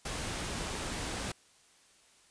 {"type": "noise", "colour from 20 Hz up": "pink", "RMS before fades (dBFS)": -37, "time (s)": [0.05, 1.32], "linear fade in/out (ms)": 5, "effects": ["white hiss -63 dBFS RMS until 2.3 s", "resampled to 22050 Hz"]}